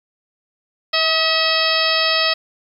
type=harmonic tone with a mistuned harmonic; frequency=645 Hz; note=E5; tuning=38 cents flat; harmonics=1 / 2 / 3 / 4 / 5 / 6 / 7 / 8; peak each=-23 / -23 / -23 / -23 / -23 / -23 / -23 / -23 dBFS; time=0.93-2.34 s; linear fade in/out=10 ms; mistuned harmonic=2; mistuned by=-30 cents; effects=8-bit